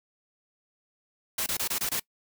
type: noise bursts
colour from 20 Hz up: white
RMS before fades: -29 dBFS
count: 6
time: 1.38-1.998 s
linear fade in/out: 5 ms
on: 83 ms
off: 24 ms
effects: noise-tail reverb RT60 0.1 s tail -23 dB re dry